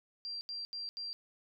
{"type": "tone bursts", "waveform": "sine", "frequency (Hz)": 4726, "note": "D8", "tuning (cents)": 10, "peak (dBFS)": -38, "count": 4, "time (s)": [0.25, 1.13], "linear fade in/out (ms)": 0, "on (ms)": 160, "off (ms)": 80, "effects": []}